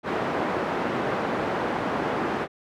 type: band-pass noise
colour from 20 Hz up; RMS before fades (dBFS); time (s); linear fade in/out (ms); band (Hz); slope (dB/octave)
pink; -27; 0.03-2.48; 50; 240 to 1400; 12
effects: none